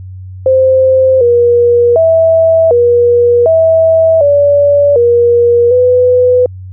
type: tone with pitch steps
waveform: sine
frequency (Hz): 523 / 478.1 / 652 / 479.7 / 649 / 574 / 475.7 / 498.6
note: C5 / A#4 / E5 / A#4 / E5 / D5 / A#4 / B4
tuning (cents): -1 / +44 / -19 / +50 / -27 / -40 / +35 / +16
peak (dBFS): -4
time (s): 0.46-6.46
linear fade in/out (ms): 2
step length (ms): 750
effects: added 93 Hz sine -24 dBFS peak until 6.72 s